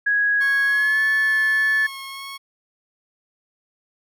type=tone with pitch glide; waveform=sine; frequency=1661.2 to 1739.8 Hz; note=G#6 to A6; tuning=0 to -20 cents; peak=-16 dBFS; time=0.06-1.87 s; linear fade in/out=10 ms; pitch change=+80 cents; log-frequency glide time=0.65-1 s
type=tone with vibrato; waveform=15% pulse; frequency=1092 Hz; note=C#6; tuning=26 cents flat; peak=-26 dBFS; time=0.4-2.38 s; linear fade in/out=20 ms; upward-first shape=sine; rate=1.7 Hz; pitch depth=12 cents each way
effects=none